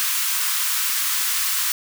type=high-pass noise; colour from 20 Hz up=white; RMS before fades=-22 dBFS; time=0-1.72 s; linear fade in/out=0 ms; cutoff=1000 Hz; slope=48 dB/octave; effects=none